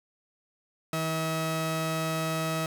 sawtooth tone pair together, 160.5 / 642 Hz, E3 / E5, -46 / -46 cents, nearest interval 2 octaves, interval 2400 cents, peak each -26 dBFS, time 0.93-2.66 s, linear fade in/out 2 ms, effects none

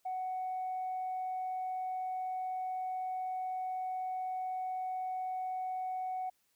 sine tone, 744 Hz, F#5, 9 cents sharp, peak -33 dBFS, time 0.05-6.3 s, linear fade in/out 10 ms, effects tanh soft clip ceiling -31 dBFS + white hiss -75 dBFS RMS until 6.55 s

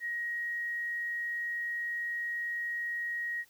sine tone, 1889 Hz, A#6, 22 cents sharp, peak -32 dBFS, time 0-3.45 s, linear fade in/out 50 ms, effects white hiss -64 dBFS RMS until 3.49 s

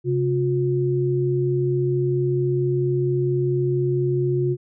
sine tone pair together, 134.2 / 358.6 Hz, C3 / F4, +44 / +46 cents, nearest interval octave + perfect fourth, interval 1702 cents, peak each -21 dBFS, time 0.04-4.57 s, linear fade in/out 50 ms, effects none

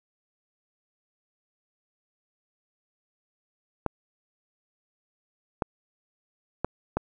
clicks, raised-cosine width 1 ms, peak -11 dBFS, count 4, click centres 3.863 / 5.622 / 6.646 / 6.97 s, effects none

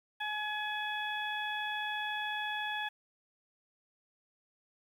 harmonic tone, 846 Hz, G#5, 32 cents sharp, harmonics 1 / 2 / 3 / 4, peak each -38 / -37 / -43 / -41 dBFS, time 0.2-2.89 s, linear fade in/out 10 ms, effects 10-bit

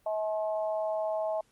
harmonic tone, 213.9 Hz, A3, 49 cents flat, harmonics 3 / 4 / 5, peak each -29 / -36 / -44 dBFS, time 0.06-1.41 s, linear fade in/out 5 ms, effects pink hiss -68 dBFS RMS until 1.51 s + Opus 32 kbps

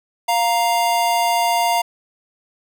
square tone pair together, 699 / 933 Hz, F5 / A#5, +1 / +1 cents, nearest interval perfect fourth, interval 500 cents, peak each -19 dBFS, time 0.28-1.82 s, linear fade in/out 10 ms, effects none

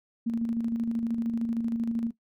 sine tone with tremolo, 230.7 Hz, A#3, 18 cents flat, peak -24 dBFS, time 0.26-2.11 s, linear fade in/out 10 ms, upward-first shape square, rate 13 Hz, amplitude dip 40%, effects noise-tail reverb RT60 0.1 s tail -17 dB re dry

